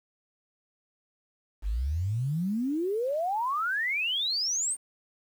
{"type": "exponential sweep", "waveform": "sine", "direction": "up", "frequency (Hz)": [46.25, 9000], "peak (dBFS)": -26, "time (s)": [1.62, 4.77], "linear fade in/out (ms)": 50, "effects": ["9-bit"]}